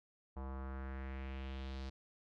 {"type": "tone with low-pass filter sweep", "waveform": "square", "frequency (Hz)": 66.5, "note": "C2", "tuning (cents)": 29, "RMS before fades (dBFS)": -44, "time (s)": [0.36, 1.9], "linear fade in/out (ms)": 10, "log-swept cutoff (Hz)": [960, 4700], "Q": 2.3, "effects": []}